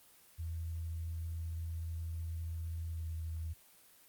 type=tone with pitch glide; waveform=sine; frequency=82.41 to 80.95 Hz; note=E2 to E2; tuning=0 to -31 cents; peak=-37 dBFS; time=0.38-3.54 s; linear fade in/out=20 ms; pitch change=-31 cents; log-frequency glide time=2.87-3.08 s; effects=white hiss -62 dBFS RMS until 4.08 s + Opus 24 kbps